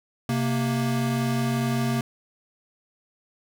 square tone pair together, 130.81 / 233.1 Hz, C3 / A#3, 0 / 0 cents, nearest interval minor seventh, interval 1000 cents, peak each -26 dBFS, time 0.29-2.01 s, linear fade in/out 2 ms, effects none

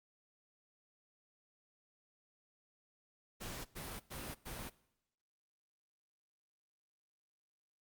pink noise bursts, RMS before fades -45 dBFS, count 4, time 3.4-4.7 s, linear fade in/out 20 ms, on 250 ms, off 100 ms, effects noise-tail reverb RT60 0.8 s tail -20 dB re dry + Opus 48 kbps

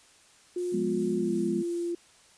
sine tone with pitch glide, 356.4 to 344.1 Hz, F4 to F4, +35 to -26 cents, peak -28 dBFS, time 0.56-1.95 s, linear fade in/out 5 ms, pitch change -61 cents, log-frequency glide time 1.16-1.32 s
violet noise with tremolo, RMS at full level -43 dBFS, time 0.58-1.92 s, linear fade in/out 0 ms, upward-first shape triangle, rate 2.8 Hz, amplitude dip 40%
sine chord, F diminished, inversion none, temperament equal with one note detuned, 176.85 / 207.7 / 246.9 Hz, F3 / Ab3 / Cb4, +22 / 0 / 0 cents, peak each -35 / -30 / -33 dBFS, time 0.72-1.63 s, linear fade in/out 20 ms
effects white hiss -58 dBFS RMS until 2.37 s + resampled to 22050 Hz

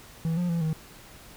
triangle tone with pitch steps, 163.4 / 176.8 / 168.6 / 158.3 Hz, E3 / F3 / E3 / D#3, -15 / +22 / +39 / +30 cents, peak -22 dBFS, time 0.25-0.73 s, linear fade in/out 0 ms, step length 120 ms, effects pink hiss -49 dBFS RMS until 1.36 s

